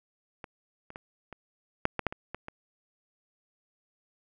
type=clicks; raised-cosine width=0.5 ms; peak=-25 / -29 / -24 / -27 / -8 / -14 / -11 / -22 / -21 / -24 dBFS; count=10; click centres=0.442 / 0.904 / 0.959 / 1.327 / 1.854 / 1.993 / 2.067 / 2.125 / 2.346 / 2.484 s; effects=none